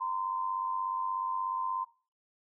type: tone pair together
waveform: sine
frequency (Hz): 934.3 / 1031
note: A#5 / C6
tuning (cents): +4 / -26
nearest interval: major second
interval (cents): 170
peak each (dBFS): -36 / -32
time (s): 0-1.85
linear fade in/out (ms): 20
effects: noise-tail reverb RT60 0.4 s tail -19 dB re dry